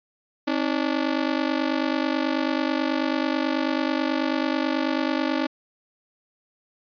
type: ring-modulated tone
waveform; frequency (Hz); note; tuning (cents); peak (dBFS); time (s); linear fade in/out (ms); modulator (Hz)
sawtooth; 290; D4; -22; -15; 0.47-5.47; 10; 24.6
effects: resampled to 11025 Hz